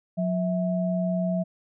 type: tone pair together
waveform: sine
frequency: 180.5 / 651.1 Hz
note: F#3 / E5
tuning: -43 / -22 cents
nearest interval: octave + minor seventh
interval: 2221 cents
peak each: -24 / -28 dBFS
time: 0.17-1.44 s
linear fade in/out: 20 ms
effects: none